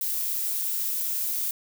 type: noise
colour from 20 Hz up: violet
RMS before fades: -28 dBFS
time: 0.01-1.51 s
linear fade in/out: 2 ms
effects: none